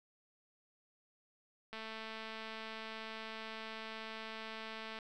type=click train; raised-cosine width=0.3 ms; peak=-30 dBFS; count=721; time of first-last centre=1.73-4.988 s; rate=221 Hz; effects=none

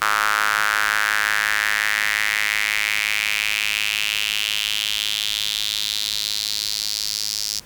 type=tone with high-pass filter sweep; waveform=square; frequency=52.8 Hz; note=G#1; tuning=29 cents sharp; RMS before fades=-22 dBFS; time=0.01-7.6 s; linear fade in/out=10 ms; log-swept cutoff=1300 to 5100 Hz; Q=3.8; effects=pink hiss -46 dBFS RMS until 7.65 s

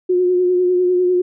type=tone with vibrato; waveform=sine; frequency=361.4 Hz; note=F#4; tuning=41 cents flat; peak=-12 dBFS; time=0.09-1.22 s; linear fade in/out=10 ms; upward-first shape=sine; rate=10 Hz; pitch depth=27 cents each way; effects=none

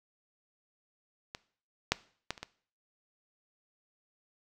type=clicks; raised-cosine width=0.2 ms; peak=-22 / -7 / -15 / -30 / -21 dBFS; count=5; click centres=1.349 / 1.92 / 2.306 / 2.378 / 2.43 s; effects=noise-tail reverb RT60 0.5 s tail -19 dB re dry

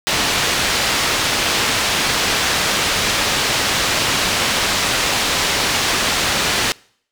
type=low-pass noise; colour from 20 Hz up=white; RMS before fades=-18 dBFS; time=0.07-6.72 s; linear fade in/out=0 ms; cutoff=4700 Hz; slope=12 dB/octave; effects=noise-tail reverb RT60 0.6 s tail -25 dB re dry

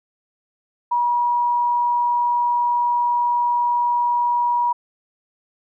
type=tone; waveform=sine; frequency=962 Hz; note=B5; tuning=46 cents flat; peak=-16 dBFS; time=0.91-4.73 s; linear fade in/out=10 ms; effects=none

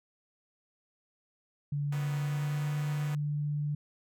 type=tone with pitch glide; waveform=sine; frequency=144.3 to 147.33 Hz; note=D3 to D3; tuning=-30 to +6 cents; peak=-29 dBFS; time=1.72-3.75 s; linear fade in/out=5 ms; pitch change=+36 cents; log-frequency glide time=2.12-2.72 s
type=chord; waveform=5% pulse; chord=B major; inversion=first; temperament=equal with one note detuned; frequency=155.56 / 187.47 / 246.9 Hz; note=D#3 / F#3 / B3; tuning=0 / +23 / 0 cents; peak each=-37 / -39 / -34 dBFS; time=1.92-3.15 s; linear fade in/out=2 ms
effects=none

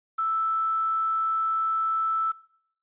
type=tone with quantisation; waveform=sine; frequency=1318.5 Hz; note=E6; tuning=in tune; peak=-23 dBFS; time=0.18-2.32 s; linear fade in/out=10 ms; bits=8; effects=noise-tail reverb RT60 0.7 s tail -22 dB re dry + resampled to 8000 Hz

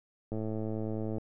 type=click train; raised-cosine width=2 ms; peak=-23 dBFS; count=95; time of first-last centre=0.32-1.182 s; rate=109 Hz; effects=none

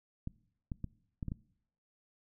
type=clicks; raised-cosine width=5 ms; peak=-25 dBFS; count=6; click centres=0.274 / 0.718 / 0.843 / 1.228 / 1.283 / 1.319 s; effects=noise-tail reverb RT60 0.7 s tail -22 dB re dry

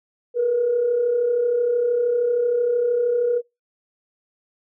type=tone pair together; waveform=sine; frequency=450.1 / 483.1 Hz; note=A4 / B4; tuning=+39 / -38 cents; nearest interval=minor second; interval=123 cents; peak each=-26 / -17 dBFS; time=0.34-3.42 s; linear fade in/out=50 ms; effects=noise-tail reverb RT60 0.2 s tail -22 dB re dry + tanh soft clip ceiling -11 dBFS

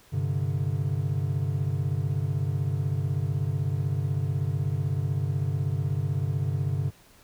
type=chord; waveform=triangle; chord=G suspended fourth; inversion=none; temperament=equal; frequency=98 / 130.81 / 146.83 Hz; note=G2 / C3 / D3; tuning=0 / 0 / 0 cents; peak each=-27 dBFS; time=0.12-6.91 s; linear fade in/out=20 ms; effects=pink hiss -56 dBFS RMS until 7.23 s

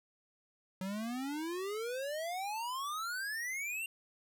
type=exponential sweep; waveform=square; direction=up; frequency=184.1 to 2794 Hz; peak=-37 dBFS; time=0.81-3.86 s; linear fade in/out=2 ms; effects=none

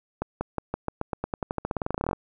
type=accelerating click train; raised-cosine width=1 ms; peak=-13 dBFS; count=26; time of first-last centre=0.22-2.131 s; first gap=190 ms; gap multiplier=0.91; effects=none

